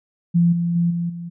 sine tone with level steps, 171.3 Hz, F3, 33 cents flat, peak -12 / -18 / -15 / -20 / -28 dBFS, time 0.34-1.3 s, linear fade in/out 20 ms, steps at 0.52 / 0.75 / 0.9 / 1.09 s, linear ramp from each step 10 ms, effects none

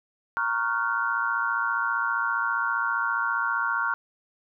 sine chord, Gb major seventh, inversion first, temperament equal with one note detuned, 932.3 / 1108.7 / 1396.9 / 1511.9 Hz, Bb5 / Db6 / F6 / Gb6, 0 / 0 / 0 / +37 cents, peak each -31 / -30 / -26 / -31 dBFS, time 0.37-3.94 s, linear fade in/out 0 ms, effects none

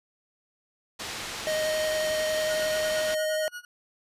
white low-pass noise, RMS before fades -36 dBFS, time 0.99-3.15 s, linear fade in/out 10 ms, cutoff 5100 Hz, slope 12 dB/octave
square tone with vibrato, 622.3 Hz, D#5, in tune, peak -26 dBFS, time 1.47-3.48 s, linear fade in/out 0 ms, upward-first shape sine, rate 11 Hz, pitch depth 9 cents each way
40% pulse tone with tremolo, 1453 Hz, F#6, 32 cents flat, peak -34 dBFS, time 2.49-3.65 s, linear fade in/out 2 ms, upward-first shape sine, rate 8.6 Hz, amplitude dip 95%
effects resampled to 32000 Hz

